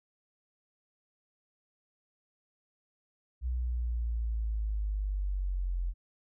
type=linear sweep; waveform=sine; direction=down; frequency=62.6 to 43 Hz; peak=-29 dBFS; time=3.41-5.94 s; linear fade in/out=50 ms; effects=none